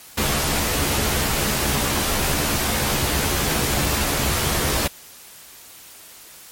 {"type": "noise with comb filter", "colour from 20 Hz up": "pink", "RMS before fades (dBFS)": -21, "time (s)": [0.17, 4.88], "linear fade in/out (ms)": 10, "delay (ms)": 14, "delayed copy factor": 0.6, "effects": ["white hiss -43 dBFS RMS until 6.51 s", "MP3 64 kbps"]}